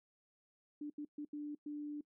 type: tone bursts at uneven times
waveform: sine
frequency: 295.1 Hz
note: D4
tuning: 8 cents sharp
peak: -40 dBFS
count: 5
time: 0.81-0.9 / 0.98-1.05 / 1.18-1.25 / 1.33-1.55 / 1.66-2.01 s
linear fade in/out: 5 ms
effects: noise-tail reverb RT60 0.1 s tail -22 dB re dry